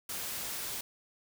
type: noise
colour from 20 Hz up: white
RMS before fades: -38 dBFS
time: 0.09-0.81 s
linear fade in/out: 5 ms
effects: none